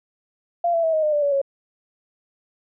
sine tone with pitch steps, 690 / 668.4 / 647.5 / 627.3 / 607.7 / 588.7 / 570.3 / 552.4 Hz, F5 / E5 / E5 / D#5 / D#5 / D5 / C#5 / C#5, -21 / +24 / -31 / +14 / -41 / +4 / +49 / -6 cents, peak -17 dBFS, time 0.64-1.416 s, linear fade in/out 5 ms, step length 97 ms, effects none

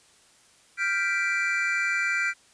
triangle chord, G dominant seventh, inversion third, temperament equal, 1396.9 / 1568 / 1975.5 / 2349 Hz, F6 / G6 / B6 / D7, 0 / 0 / 0 / 0 cents, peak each -28 / -28 / -28 / -26 dBFS, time 0.77-2.34 s, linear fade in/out 50 ms, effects white hiss -58 dBFS RMS until 2.53 s + resampled to 22050 Hz

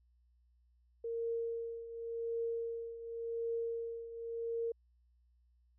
sine tone with tremolo, 461.9 Hz, A#4, 16 cents flat, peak -33 dBFS, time 1.04-4.72 s, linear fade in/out 5 ms, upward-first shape triangle, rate 0.9 Hz, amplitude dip 75%, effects added 60 Hz sine -67 dBFS peak until 5.78 s

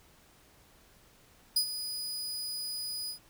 sawtooth tone with ADSR envelope, 4960 Hz, D#8, 6 cents flat, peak -20 dBFS, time 1.56-3.19 s, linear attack 6 ms, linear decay 83 ms, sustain -12 dB, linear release 100 ms, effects pink hiss -61 dBFS RMS until 3.29 s

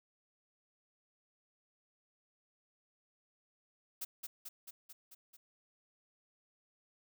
blue noise with echo, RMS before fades -40 dBFS, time 4.01-4.05 s, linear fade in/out 10 ms, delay 220 ms, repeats 6, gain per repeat -3 dB, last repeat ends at 5.37 s, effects none

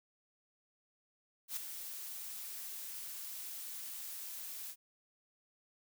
blue noise with ADSR envelope, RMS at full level -37 dBFS, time 1.48-4.76 s, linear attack 89 ms, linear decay 4 ms, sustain -8 dB, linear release 62 ms, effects none

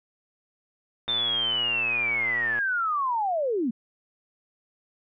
sine linear sweep, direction down, 3600 to 210 Hz, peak -23 dBFS, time 1.08-3.71 s, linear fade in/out 10 ms
click train, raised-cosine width 0.5 ms, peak -22 dBFS, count 179, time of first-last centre 1.08-2.588 s, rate 118 Hz
effects none

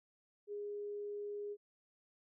sine tone, 411.6 Hz, G#4, 16 cents flat, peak -40 dBFS, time 0.47-1.57 s, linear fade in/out 50 ms, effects none

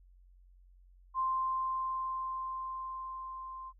sine tone with level ramp, 1046.5 Hz, C6, in tune, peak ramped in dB -28 to -42 dBFS, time 1.14-3.73 s, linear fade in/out 50 ms, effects added 45 Hz sine -57 dBFS peak until 3.79 s

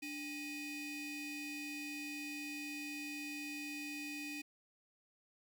45% pulse ring-modulated tone, 1096 Hz, C#6, 20 cents flat, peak -39 dBFS, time 0.02-4.42 s, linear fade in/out 10 ms, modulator 1390 Hz, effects 12-bit

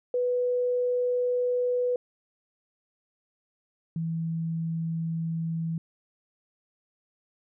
sine tone pair in turn, 493.9 / 163.96 Hz, B4 / E3, 0 / -9 cents, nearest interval octave + perfect fifth, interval 1909 cents, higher first, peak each -23 / -27 dBFS, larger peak first, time 0.14-1.96 / 3.96-5.78 s, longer neither, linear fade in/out 2 ms, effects none

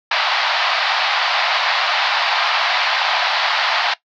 pink band-pass noise, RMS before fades -18 dBFS, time 0.11-3.94 s, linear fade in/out 5 ms, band 680 to 4700 Hz, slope 48 dB/octave, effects noise-tail reverb RT60 0.1 s tail -17 dB re dry

